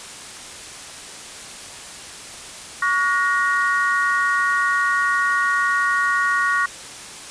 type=tone cluster; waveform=sine; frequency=1126 / 1444 / 1876 Hz; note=C#6 / F#6 / A#6; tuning=+27 / -43 / +11 cents; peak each=-21 dBFS; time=2.82-6.66 s; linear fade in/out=5 ms; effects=white hiss -36 dBFS RMS until 7.3 s + resampled to 22050 Hz